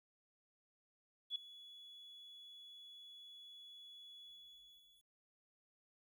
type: tone with ADSR envelope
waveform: sine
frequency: 3396 Hz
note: G#7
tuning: 38 cents sharp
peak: -35 dBFS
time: 1.3-5.12 s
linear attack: 57 ms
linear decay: 3 ms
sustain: -19 dB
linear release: 880 ms
effects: 12-bit